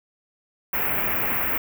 white band-stop noise, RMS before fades -24 dBFS, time 0.73-1.58 s, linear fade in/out 5 ms, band 2600 to 14000 Hz, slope 48 dB/octave, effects none

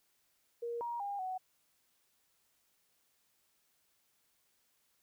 sine tone with pitch steps, 471.2 / 946 / 806 / 746 Hz, A#4 / A#5 / G5 / F#5, +19 / +25 / +48 / +14 cents, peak -36 dBFS, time 0.62-1.38 s, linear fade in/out 10 ms, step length 190 ms, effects white hiss -75 dBFS RMS until 5.02 s

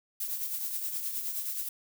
violet noise with tremolo, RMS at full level -32 dBFS, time 0.2-1.69 s, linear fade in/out 5 ms, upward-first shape triangle, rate 9.5 Hz, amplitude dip 55%, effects none

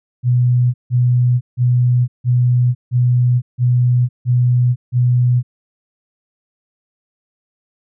sine tone bursts, 123.47 Hz, B2, in tune, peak -10 dBFS, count 8, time 0.23-5.43 s, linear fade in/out 50 ms, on 510 ms, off 160 ms, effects none

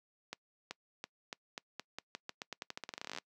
accelerating click train, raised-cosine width 0.2 ms, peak -23 dBFS, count 28, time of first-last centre 0.33-3.185 s, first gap 380 ms, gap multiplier 0.87, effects noise-tail reverb RT60 0.1 s tail -24 dB re dry + high-pass 200 Hz 12 dB/octave

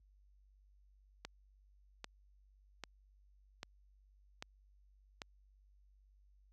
click train, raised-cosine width 0.2 ms, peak -26 dBFS, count 6, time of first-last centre 1.25-5.218 s, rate 1.26 Hz, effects added 49 Hz sine -59 dBFS peak until 6.52 s + high-pass 60 Hz 12 dB/octave

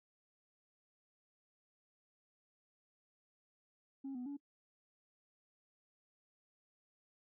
sine tone with pitch steps, 271.7 / 248.3 / 283.9 Hz, C#4 / B3 / C#4, -35 / +9 / +41 cents, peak -39 dBFS, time 4.04-4.37 s, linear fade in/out 10 ms, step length 110 ms, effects noise-tail reverb RT60 0.1 s tail -22 dB re dry + tanh soft clip ceiling -39 dBFS

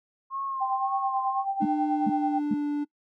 sine tone with vibrato, 1068 Hz, C6, 35 cents sharp, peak -29 dBFS, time 0.3-1.45 s, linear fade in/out 50 ms, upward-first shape sine, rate 1.9 Hz, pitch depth 42 cents each way
sine tone with tremolo, 784 Hz, G5, in tune, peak -23 dBFS, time 0.6-2.4 s, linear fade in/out 20 ms, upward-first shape sine, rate 9.2 Hz, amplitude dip 70%
triangle tone with pitch glide, 300 to 292.3 Hz, D4 to D4, +37 to -8 cents, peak -23 dBFS, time 1.6-2.85 s, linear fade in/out 20 ms, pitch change -45 cents, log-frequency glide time 1.88-2.65 s
sine tone bursts, 215.5 Hz, A3, 36 cents flat, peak -22 dBFS, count 3, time 1.62-2.542 s, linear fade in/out 5 ms, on 34 ms, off 410 ms
effects noise-tail reverb RT60 0.1 s tail -23 dB re dry

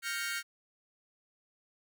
sawtooth chord, G half-diminished seventh, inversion third, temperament equal, 1396.9 / 1568 / 1864.7 / 2217 Hz, F6 / G6 / Bb6 / Db7, 0 / 0 / 0 / 0 cents, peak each -35 / -36 / -37 / -36 dBFS, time 0.02-0.43 s, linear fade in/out 50 ms, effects none

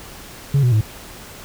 sine tone with pitch steps, 139.7 / 123.4 / 108.2 Hz, C#3 / B2 / A2, +14 / -1 / -29 cents, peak -9 dBFS, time 0.54-0.81 s, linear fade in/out 5 ms, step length 90 ms, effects tanh soft clip ceiling -11 dBFS + pink hiss -38 dBFS RMS until 1.44 s

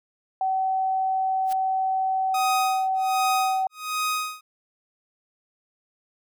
sine tone, 761 Hz, F#5, 48 cents sharp, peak -21 dBFS, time 0.41-3.67 s, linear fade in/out 2 ms
white noise with exponential growth, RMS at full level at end -33 dBFS, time 1.44-1.53 s, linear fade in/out 5 ms, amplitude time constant 19 ms
sawtooth tone with tremolo, 1252 Hz, D#6, 10 cents sharp, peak -19 dBFS, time 2.34-4.41 s, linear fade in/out 5 ms, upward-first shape sine, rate 1.3 Hz, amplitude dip 100%
effects none

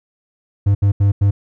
triangle tone bursts at uneven times, 100.1 Hz, G2, 37 cents sharp, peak -8 dBFS, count 4, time 0.66-0.75 / 0.82-0.92 / 1-1.12 / 1.21-1.31 s, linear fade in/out 10 ms, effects none

